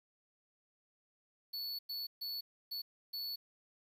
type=tone bursts at uneven times; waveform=square; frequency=4435 Hz; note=C#8; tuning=in tune; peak=-39 dBFS; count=5; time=1.53-1.79 / 1.89-2.07 / 2.21-2.41 / 2.71-2.82 / 3.13-3.36 s; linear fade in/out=10 ms; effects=11-bit